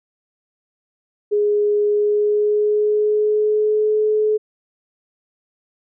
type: tone with pitch glide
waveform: sine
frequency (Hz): 415.3 to 428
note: G#4 to A4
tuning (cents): 0 to -48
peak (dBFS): -14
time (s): 1.31-4.38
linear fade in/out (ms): 20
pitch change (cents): +52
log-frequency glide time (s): 1.85-3.97
effects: none